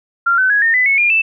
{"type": "tone with pitch steps", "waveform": "sine", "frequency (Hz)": [1385, 1519.1, 1666.2, 1827.5, 2004, 2199, 2411, 2645], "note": ["F6", "F#6", "G#6", "A#6", "B6", "C#7", "D7", "E7"], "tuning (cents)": [-15, 45, 5, -35, 25, -14, 45, 5], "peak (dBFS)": -10, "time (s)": [0.26, 1.22], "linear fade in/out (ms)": 10, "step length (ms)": 120, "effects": []}